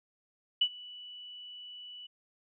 sine tone with ADSR envelope, 2960 Hz, F#7, in tune, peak -21 dBFS, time 0.61-2.07 s, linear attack 7 ms, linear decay 64 ms, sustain -23 dB, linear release 11 ms, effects none

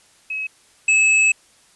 sine / square tone pair in turn, 2563 / 2596 Hz, E7 / E7, -49 / -27 cents, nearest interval unison, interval 22 cents, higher second, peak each -23 / -13 dBFS, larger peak second, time 0.3-0.47 / 0.88-1.32 s, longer second, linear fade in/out 5 ms, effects white hiss -54 dBFS RMS until 1.75 s + resampled to 24000 Hz

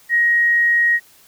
sine tone, 1885 Hz, A#6, 19 cents sharp, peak -12 dBFS, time 0.09-1 s, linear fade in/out 50 ms, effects white hiss -50 dBFS RMS until 1.27 s

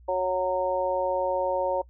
harmonic tone, 184 Hz, F#3, 9 cents flat, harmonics 2 / 3 / 4 / 5, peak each -34 / -25 / -33 / -29 dBFS, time 0.08-1.82 s, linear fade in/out 10 ms, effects noise-tail reverb RT60 0.1 s tail -24 dB re dry + added 60 Hz sine -49 dBFS peak until 1.89 s

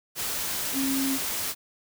sine tone in noise, 269.6 Hz, C#4, 48 cents flat, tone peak -25 dBFS, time 0.73-1.19 s, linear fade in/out 50 ms, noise white, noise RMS -30 dBFS, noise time 0.15-1.55 s, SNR +2 dB, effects none

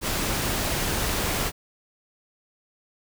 pink noise, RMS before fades -26 dBFS, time 0.01-1.52 s, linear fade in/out 50 ms, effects none

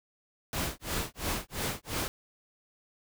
pink noise with tremolo, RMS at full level -31 dBFS, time 0.53-2.08 s, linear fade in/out 0 ms, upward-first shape sine, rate 2.9 Hz, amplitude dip 100%, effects none

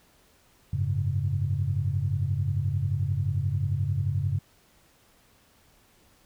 sine chord, F# suspended second, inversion none, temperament equal, 92.5 / 103.83 / 138.59 Hz, F#2 / G#2 / C#3, 0 / 0 / 0 cents, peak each -28 dBFS, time 0.73-4.39 s, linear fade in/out 5 ms, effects tanh soft clip ceiling -14 dBFS + pink hiss -61 dBFS RMS until 6.25 s

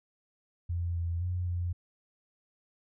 sine tone with pitch steps, 86.2 / 85 / 89.6 / 87.8 Hz, F2 / F2 / F2 / F2, -22 / -46 / +45 / +10 cents, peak -29 dBFS, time 0.69-1.73 s, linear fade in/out 10 ms, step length 260 ms, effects none

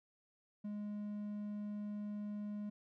triangle tone, 207.7 Hz, G#3, in tune, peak -38 dBFS, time 0.64-2.7 s, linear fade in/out 10 ms, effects none

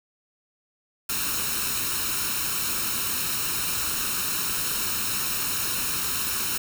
white noise with comb filter, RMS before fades -27 dBFS, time 1.09-6.58 s, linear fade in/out 5 ms, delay 0.74 ms, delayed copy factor +0.65, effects none

